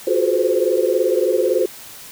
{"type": "tone cluster", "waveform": "sine", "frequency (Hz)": [353, 376.4, 428.9, 506, 524], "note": ["F4", "F#4", "A4", "B4", "C5"], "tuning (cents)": [19, 30, -44, 42, 2], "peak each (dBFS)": -21, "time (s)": [0.07, 1.66], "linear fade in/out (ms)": 5, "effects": ["white hiss -38 dBFS RMS until 2.11 s"]}